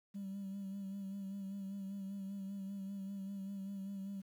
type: tone with vibrato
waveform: sine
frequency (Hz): 196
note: G3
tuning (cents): 0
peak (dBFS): -39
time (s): 0.14-4.22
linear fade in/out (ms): 20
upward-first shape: sine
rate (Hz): 5.1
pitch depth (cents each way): 37
effects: tanh soft clip ceiling -39 dBFS + 11-bit